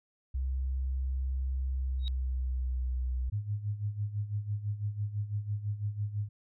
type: tone with pitch glide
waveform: sine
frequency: 65.41 to 62.82 Hz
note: C2 to B1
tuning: 0 to +30 cents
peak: -29 dBFS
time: 0.34-3.3 s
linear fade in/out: 10 ms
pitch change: -70 cents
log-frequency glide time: 1.72-2.83 s
type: tone with exponential growth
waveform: sine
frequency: 3800 Hz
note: A#7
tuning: 33 cents sharp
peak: -34 dBFS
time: 1.99-2.08 s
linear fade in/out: 0 ms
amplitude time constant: 19 ms
type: tone with tremolo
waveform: sine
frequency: 103.83 Hz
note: G#2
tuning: in tune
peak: -28 dBFS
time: 3.32-6.29 s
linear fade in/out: 10 ms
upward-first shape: sine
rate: 6 Hz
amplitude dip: 75%
effects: none